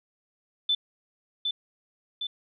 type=tone with echo; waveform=sine; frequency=3520 Hz; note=A7; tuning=in tune; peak=-21 dBFS; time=0.69-0.75 s; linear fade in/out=5 ms; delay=760 ms; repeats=2; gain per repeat=-4 dB; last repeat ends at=2.27 s; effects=none